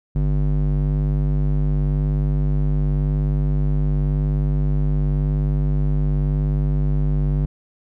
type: tone with band-pass filter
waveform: square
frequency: 49.54 Hz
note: G1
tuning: 19 cents sharp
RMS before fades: -19 dBFS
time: 0.15-7.46 s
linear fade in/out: 10 ms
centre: 120 Hz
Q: 1.6
effects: none